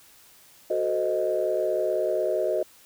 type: chord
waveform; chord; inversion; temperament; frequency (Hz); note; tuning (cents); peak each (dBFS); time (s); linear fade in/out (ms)
sine; F# diminished seventh; none; equal with one note detuned; 370 / 440 / 515.7 / 622.3; F#4 / A4 / C5 / Eb5; 0 / 0 / -25 / 0; -28 / -30 / -29 / -25; 0.7-2.63; 5
effects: tanh soft clip ceiling -13 dBFS + white hiss -54 dBFS RMS until 2.85 s